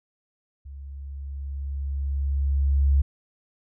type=tone with level ramp; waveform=sine; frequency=69.3 Hz; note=C#2; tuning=in tune; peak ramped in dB=-37 to -15 dBFS; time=0.65-3.02 s; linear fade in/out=10 ms; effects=none